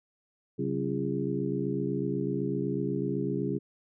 harmonic tone with a mistuned harmonic, 68 Hz, C#2, 33 cents flat, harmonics 2 / 3 / 4 / 5 / 6, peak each -34 / -34 / -34 / -34 / -34 dBFS, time 0.58-3.59 s, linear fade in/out 20 ms, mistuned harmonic 3, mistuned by -130 cents, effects none

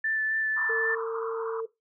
sine tone with vibrato, 1760 Hz, A6, in tune, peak -25 dBFS, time 0.04-0.95 s, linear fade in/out 5 ms, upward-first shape sine, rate 3.8 Hz, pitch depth 12 cents each way
pink band-pass noise, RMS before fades -38 dBFS, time 0.56-1.61 s, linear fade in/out 10 ms, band 940 to 1400 Hz, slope 96 dB/octave
sine tone with pitch glide, 452.7 to 450.1 Hz, A4 to A4, +49 to +39 cents, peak -28 dBFS, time 0.69-1.66 s, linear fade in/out 10 ms, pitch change -10 cents, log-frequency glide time 1.41-1.48 s
effects noise-tail reverb RT60 0.2 s tail -18 dB re dry

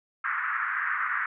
pink band-pass noise, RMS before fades -29 dBFS, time 0.24-1.26 s, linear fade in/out 5 ms, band 1200 to 1900 Hz, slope 48 dB/octave, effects none

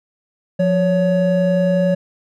triangle tone pair together, 177.02 / 562 Hz, F3 / C#5, +24 / +24 cents, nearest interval octave + minor sixth, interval 2000 cents, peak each -14 dBFS, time 0.59-1.95 s, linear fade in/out 10 ms, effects none

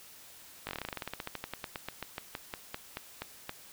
slowing click train, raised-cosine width 0.3 ms, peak -20 dBFS, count 30, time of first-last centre 0.67-3.494 s, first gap 19 ms, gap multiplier 1.1, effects white hiss -53 dBFS RMS until 3.72 s

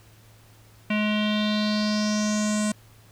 square tone with low-pass filter sweep, 211.3 Hz, G#3, 30 cents sharp, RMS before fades -24 dBFS, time 0.9-2.72 s, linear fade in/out 5 ms, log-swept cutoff 2600 to 8300 Hz, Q 5.1, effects added 109 Hz sine -52 dBFS peak until 3.11 s + pink hiss -56 dBFS RMS until 3.11 s

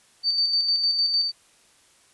sine tone with tremolo, 4586 Hz, D8, 42 cents flat, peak -18 dBFS, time 0.23-1.32 s, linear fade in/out 50 ms, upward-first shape square, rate 6.6 Hz, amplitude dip 40%, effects white hiss -58 dBFS RMS until 2.13 s + resampled to 24000 Hz

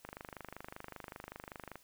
click train, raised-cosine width 0.5 ms, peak -29 dBFS, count 44, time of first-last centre 0.05-1.756 s, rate 25.2 Hz, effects white hiss -65 dBFS RMS until 1.83 s

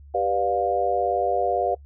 sine chord, G dominant seventh, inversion none, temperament just, 392 / 490 / 588 / 705.6 Hz, G4 / B4 / D5 / F5, 0 / -14 / +2 / +18 cents, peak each -28 / -26 / -27 / -23 dBFS, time 0.14-1.75 s, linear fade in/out 10 ms, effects noise-tail reverb RT60 0.1 s tail -23 dB re dry + added 71 Hz sine -43 dBFS peak until 1.85 s

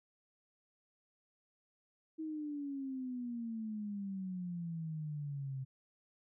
sine exponential sweep, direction down, 320 to 130.81 Hz, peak -38 dBFS, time 2.18-5.65 s, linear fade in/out 20 ms, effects none

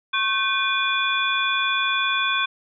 sine tone cluster, 1094 / 1539 / 2435 / 3444 Hz, C#6 / G6 / D#7 / A7, -23 / -32 / -38 / -38 cents, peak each -25 dBFS, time 0.13-2.46 s, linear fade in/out 10 ms, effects none

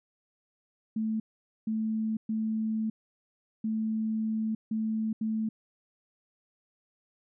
sine tone bursts at uneven times, 219.6 Hz, A3, 3 cents flat, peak -27 dBFS, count 6, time 0.96-1.2 / 1.67-2.17 / 2.29-2.9 / 3.64-4.55 / 4.71-5.13 / 5.21-5.49 s, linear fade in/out 5 ms, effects none

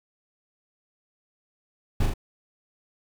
brown noise with echo, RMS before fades -22 dBFS, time 2-2.06 s, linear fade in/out 5 ms, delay 39 ms, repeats 2, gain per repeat -3 dB, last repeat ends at 2.138 s, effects none

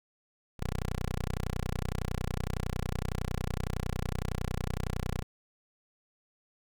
10% pulse tone, 30.87 Hz, B0, in tune, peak -23 dBFS, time 0.59-5.23 s, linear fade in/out 10 ms, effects none

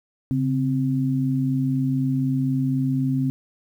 sine tone pair together, 137.62 / 261.6 Hz, C#3 / C4, -12 / 0 cents, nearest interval major seventh, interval 1112 cents, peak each -22 dBFS, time 0.31-3.3 s, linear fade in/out 0 ms, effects 9-bit

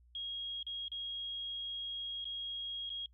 sine tone with dropouts, 3278 Hz, G#7, 23 cents flat, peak -38 dBFS, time 0.15-3.06 s, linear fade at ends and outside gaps 2 ms, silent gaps 0.629-0.666 / 0.882-0.917 / 2.244-2.253 / 2.894-2.901 s, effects noise-tail reverb RT60 0.1 s tail -25 dB re dry + added 60 Hz sine -61 dBFS peak until 3.13 s

